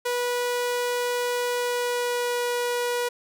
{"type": "tone with pitch glide", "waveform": "sawtooth", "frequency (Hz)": [488.4, 485.3], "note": ["B4", "B4"], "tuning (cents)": [-19, -30], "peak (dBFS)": -20, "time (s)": [0.05, 3.09], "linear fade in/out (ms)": 10, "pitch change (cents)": -11, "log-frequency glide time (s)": [1.53, 2.45], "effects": []}